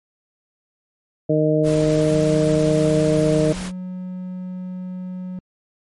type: harmonic tone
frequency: 154.1 Hz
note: D#3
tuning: 16 cents flat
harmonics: 1 / 2 / 3 / 4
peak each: -20 / -20 / -20 / -20 dBFS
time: 1.29-3.53 s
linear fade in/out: 10 ms
type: noise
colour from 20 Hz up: pink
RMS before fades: -32 dBFS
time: 1.63-3.72 s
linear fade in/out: 50 ms
type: tone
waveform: triangle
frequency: 183.2 Hz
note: F#3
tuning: 17 cents flat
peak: -25 dBFS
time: 2.1-5.39 s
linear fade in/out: 2 ms
effects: MP3 48 kbps